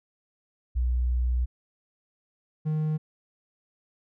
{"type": "tone pair in turn", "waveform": ["sine", "triangle"], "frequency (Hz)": [61.4, 154.72], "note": ["B1", "D#3"], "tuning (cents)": [-9, -9], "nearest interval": "octave + major third", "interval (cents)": 1600, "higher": "second", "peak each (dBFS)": -22, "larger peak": "neither", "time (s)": [[0.75, 1.46], [2.65, 2.98]], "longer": "first", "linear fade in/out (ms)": 20, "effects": []}